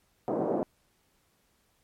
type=band-pass noise; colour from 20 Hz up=pink; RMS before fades=-29 dBFS; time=0.28-0.63 s; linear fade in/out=0 ms; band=210 to 730 Hz; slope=24 dB/octave; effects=pink hiss -70 dBFS RMS until 1.83 s + MP3 64 kbps